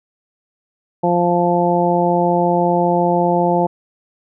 harmonic tone, 174.61 Hz, F3, in tune, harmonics 1 / 2 / 3 / 4 / 5, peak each -19 / -19 / -19 / -19 / -19 dBFS, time 1.03-3.67 s, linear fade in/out 10 ms, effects none

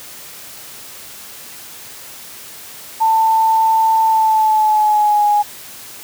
sine tone with pitch glide, 890 to 830.4 Hz, A5 to G#5, +20 to 0 cents, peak -10 dBFS, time 3-5.43 s, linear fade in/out 20 ms, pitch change -120 cents, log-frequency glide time 4.04-5.25 s, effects white hiss -35 dBFS RMS until 6.03 s + high-pass 60 Hz 12 dB/octave

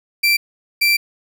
30% pulse tone bursts at uneven times, 2349 Hz, D7, in tune, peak -10 dBFS, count 2, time 0.23-0.37 / 0.81-0.97 s, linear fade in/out 10 ms, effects none

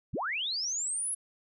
sine linear sweep, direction up, 36.71 to 10820 Hz, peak -30 dBFS, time 0.13-1.15 s, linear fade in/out 10 ms, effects none

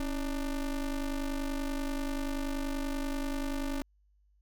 square ring-modulated tone, 149.2 Hz, D3, 28 cents sharp, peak -29 dBFS, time 0-3.82 s, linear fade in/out 0 ms, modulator 124 Hz, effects added 50 Hz sine -64 dBFS peak until 4.41 s

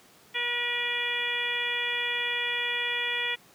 harmonic tone, 481.6 Hz, B4, 44 cents flat, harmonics 1 / 2 / 3 / 4 / 5 / 6 / 7, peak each -41 / -40 / -40 / -31 / -32 / -36 / -33 dBFS, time 0.34-3.36 s, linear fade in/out 20 ms, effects pink hiss -56 dBFS RMS until 3.54 s + high-pass 150 Hz 12 dB/octave

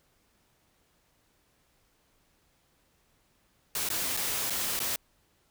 white noise with dropouts, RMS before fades -31 dBFS, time 3.75-4.96 s, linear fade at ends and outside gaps 2 ms, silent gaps 3.889-3.901 / 4.168-4.172 / 4.499-4.504 / 4.792-4.801 s, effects pink hiss -69 dBFS RMS until 5.5 s

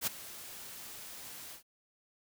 white noise with ADSR envelope, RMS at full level -30 dBFS, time 0.01-1.63 s, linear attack 59 ms, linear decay 12 ms, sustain -17 dB, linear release 110 ms, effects none

